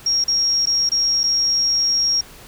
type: tone with dropouts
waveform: sine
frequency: 5588 Hz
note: F8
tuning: in tune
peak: -15 dBFS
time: 0.06-2.21 s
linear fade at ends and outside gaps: 5 ms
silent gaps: 0.241-0.28 / 0.657-0.67 / 0.892-0.917 / 1.234-1.238 s
effects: pink hiss -42 dBFS RMS until 2.47 s